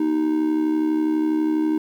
triangle tone with amplitude modulation, 311.1 Hz, D#4, in tune, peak -13 dBFS, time 0-1.78 s, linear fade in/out 5 ms, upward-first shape sine, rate 72.2 Hz, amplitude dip 65%, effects 9-bit

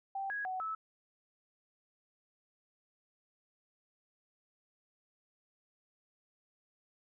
sine tone with pitch steps, 781 / 1658 / 747 / 1304 Hz, G5 / G#6 / F#5 / E6, -7 / -3 / +16 / -19 cents, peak -35 dBFS, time 0.15-0.75 s, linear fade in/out 5 ms, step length 150 ms, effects none

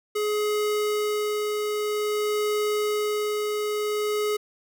square tone with tremolo, 420.8 Hz, G#4, 23 cents sharp, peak -23 dBFS, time 0.15-4.37 s, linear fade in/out 10 ms, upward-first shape sine, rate 0.51 Hz, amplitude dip 25%, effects none

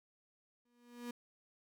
35% pulse tone with exponential growth, 240.8 Hz, B3, 44 cents flat, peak -38 dBFS, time 0.65-1.11 s, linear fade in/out 5 ms, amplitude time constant 100 ms, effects none

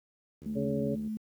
click train, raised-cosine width 3 ms, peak -35 dBFS, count 51, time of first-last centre 0.42-1.074 s, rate 76.4 Hz
sine tone, 216.6 Hz, A3, 27 cents flat, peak -32 dBFS, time 0.46-1.17 s, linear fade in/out 2 ms
harmonic tone, 140.2 Hz, C#3, 20 cents sharp, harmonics 1 / 2 / 3 / 4, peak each -35 / -35 / -35 / -35 dBFS, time 0.55-0.96 s, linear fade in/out 20 ms
effects high-pass 80 Hz 12 dB/octave + 10-bit

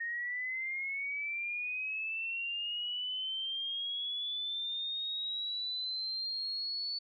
sine linear sweep, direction up, 1846 to 4468 Hz, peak -34 dBFS, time 0-6.99 s, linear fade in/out 10 ms, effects none

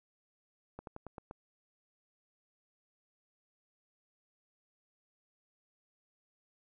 slowing click train, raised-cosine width 1 ms, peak -30 dBFS, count 6, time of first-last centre 0.79-1.311 s, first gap 82 ms, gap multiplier 1.12, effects none

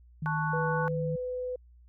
sine tone, 155.56 Hz, D#3, in tune, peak -30 dBFS, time 0.22-1.16 s, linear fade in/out 5 ms
sine chord, F# minor, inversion first, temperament equal, 880 / 1108.7 / 1480 Hz, A5 / C#6 / F#6, 0 / 0 / 0 cents, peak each -33 / -35 / -33 dBFS, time 0.26-0.88 s, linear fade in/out 0 ms
sine tone with pitch glide, 491.5 to 501.8 Hz, B4 to B4, -8 to +28 cents, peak -31 dBFS, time 0.53-1.56 s, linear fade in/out 5 ms, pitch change +36 cents, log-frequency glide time 0.69-0.89 s
effects added 60 Hz sine -53 dBFS peak until 1.88 s

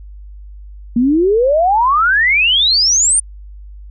sine exponential sweep, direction up, 229 to 9310 Hz, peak -9 dBFS, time 0.96-3.2 s, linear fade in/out 5 ms, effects added 50 Hz sine -31 dBFS peak until 3.9 s

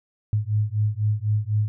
sine beating tone pair, 104.1 / 108.1 Hz, G#2 / A2, +5 / -30 cents, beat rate 4 Hz, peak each -23 dBFS, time 0.33-1.68 s, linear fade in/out 0 ms, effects none

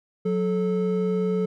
triangle tone pair together, 182.94 / 435.1 Hz, F#3 / A4, -19 / -19 cents, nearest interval octave + minor third, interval 1500 cents, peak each -22 dBFS, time 0.25-1.46 s, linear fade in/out 10 ms, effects none

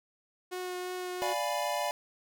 sawtooth tone with vibrato, 363.5 Hz, F#4, 31 cents flat, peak -31 dBFS, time 0.51-1.34 s, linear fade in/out 20 ms, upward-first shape triangle, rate 2.9 Hz, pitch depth 11 cents each way
square chord, D diminished seventh, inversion none, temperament equal, 587.3 / 698.5 / 830.6 / 987.8 Hz, D5 / F5 / Ab5 / Cb6, 0 / 0 / 0 / 0 cents, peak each -35 / -36 / -37 / -37 dBFS, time 1.22-1.91 s, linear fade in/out 0 ms
effects none

